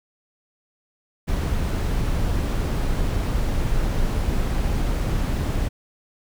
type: noise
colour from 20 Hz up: brown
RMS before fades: -22 dBFS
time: 1.27-5.69 s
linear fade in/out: 20 ms
effects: none